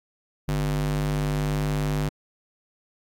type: tone with high-pass filter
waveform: square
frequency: 50.1 Hz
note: G1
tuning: 38 cents sharp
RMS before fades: -25 dBFS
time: 0.48-2.09 s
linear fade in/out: 5 ms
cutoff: 100 Hz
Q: 6.1
effects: AAC 64 kbps